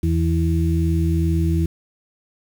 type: harmonic tone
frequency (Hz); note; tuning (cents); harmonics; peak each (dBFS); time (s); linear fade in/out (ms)
82.41; E2; 0; 1 / 2 / 4; -18 / -21 / -24; 0.03-1.66; 5
effects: 7-bit